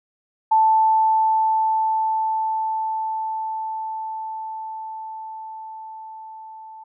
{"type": "tone with level ramp", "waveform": "sine", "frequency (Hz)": 880, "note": "A5", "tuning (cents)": 0, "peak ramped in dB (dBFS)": [-12, -37], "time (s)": [0.51, 6.84], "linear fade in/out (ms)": 10, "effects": []}